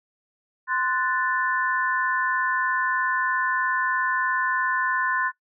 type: chord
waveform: sine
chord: F# diminished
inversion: second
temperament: equal with one note detuned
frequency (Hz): 1036.9 / 1480 / 1760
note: C6 / F#6 / A6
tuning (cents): -16 / 0 / 0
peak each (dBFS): -26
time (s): 0.67-5.32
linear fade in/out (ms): 50
effects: noise-tail reverb RT60 0.1 s tail -17 dB re dry